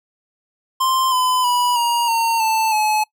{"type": "tone with pitch steps", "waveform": "square", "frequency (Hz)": [1046.5, 1012, 978.7, 946.4, 915.3, 885.1, 855.9], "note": ["C6", "B5", "B5", "A#5", "A#5", "A5", "A5"], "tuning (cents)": [0, 42, -16, 26, -32, 10, -48], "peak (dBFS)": -16, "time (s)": [0.8, 3.04], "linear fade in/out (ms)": 10, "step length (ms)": 320, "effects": ["noise-tail reverb RT60 0.1 s tail -24 dB re dry"]}